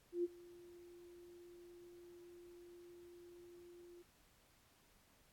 sine tone with ADSR envelope, 349.2 Hz, F4, in tune, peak -33 dBFS, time 0.12-4.03 s, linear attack 120 ms, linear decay 29 ms, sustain -23 dB, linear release 17 ms, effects pink hiss -71 dBFS RMS until 5.32 s + AAC 64 kbps

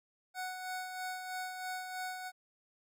25% pulse tone with tremolo, 740 Hz, F#5, in tune, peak -33 dBFS, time 0.34-2.32 s, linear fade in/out 50 ms, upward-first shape sine, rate 3.1 Hz, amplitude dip 45%, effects none

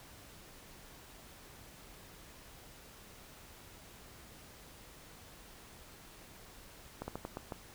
slowing click train, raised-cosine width 1 ms, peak -25 dBFS, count 6, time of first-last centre 7.02-7.522 s, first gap 60 ms, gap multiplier 1.26, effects pink hiss -55 dBFS RMS until 7.74 s

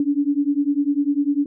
sine beating tone pair, 281.8 / 291.8 Hz, C#4 / D4, +29 / -11 cents, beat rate 10 Hz, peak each -20 dBFS, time 0-1.46 s, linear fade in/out 2 ms, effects none

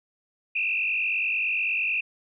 sine tone with frequency modulation, 2569 Hz, E7, 45 cents flat, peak -23 dBFS, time 0.55-2.01 s, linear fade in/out 10 ms, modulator 49 Hz, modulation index 3.1, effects none

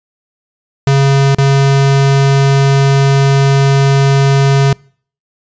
square tone with dropouts, 137.7 Hz, C#3, 11 cents flat, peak -7 dBFS, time 0.87-4.73 s, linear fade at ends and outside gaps 2 ms, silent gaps 1.348-1.384 s, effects noise-tail reverb RT60 0.5 s tail -26 dB re dry + resampled to 16000 Hz

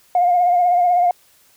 sine tone with vibrato, 710 Hz, F5, 28 cents sharp, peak -11 dBFS, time 0.15-1.11 s, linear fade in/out 2 ms, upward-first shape triangle, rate 16 Hz, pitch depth 48 cents each way, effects tanh soft clip ceiling -7 dBFS + white hiss -54 dBFS RMS until 1.56 s

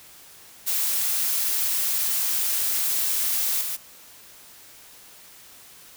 blue noise with level steps, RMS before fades -24 / -29 dBFS, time 0.66-3.77 s, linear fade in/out 20 ms, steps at 3.61 s, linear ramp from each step 2 ms, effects white hiss -48 dBFS RMS until 5.96 s

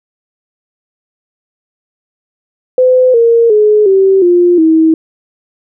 sine tone with pitch steps, 509 / 464.1 / 423.1 / 385.7 / 351.7 / 320.6 Hz, C5 / A#4 / G#4 / G4 / F4 / E4, -48 / -8 / +32 / -28 / +12 / -48 cents, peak -4 dBFS, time 2.78-4.94 s, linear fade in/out 2 ms, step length 360 ms, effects none

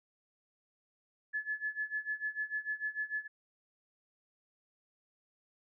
sine tone with tremolo, 1718 Hz, A6, 42 cents flat, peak -31 dBFS, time 1.33-3.28 s, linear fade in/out 20 ms, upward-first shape sine, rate 6.7 Hz, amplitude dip 90%, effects none

